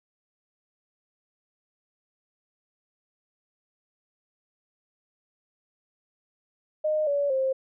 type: tone with pitch steps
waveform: sine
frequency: 615 / 570.5 / 529.2 Hz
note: D#5 / C#5 / C5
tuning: -20 / +50 / +20 cents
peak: -22 dBFS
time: 6.84-7.53 s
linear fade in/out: 10 ms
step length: 230 ms
effects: none